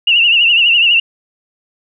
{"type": "tone with vibrato", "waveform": "sine", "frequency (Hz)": 2788, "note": "F7", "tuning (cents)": -4, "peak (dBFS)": -7, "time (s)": [0.07, 1], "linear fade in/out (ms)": 5, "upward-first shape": "triangle", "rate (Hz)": 12, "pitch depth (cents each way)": 100, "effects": []}